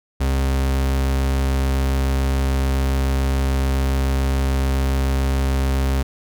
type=tone; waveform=40% pulse; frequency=67 Hz; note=C2; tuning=42 cents sharp; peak=-16 dBFS; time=0.2-6.03 s; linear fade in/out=10 ms; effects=none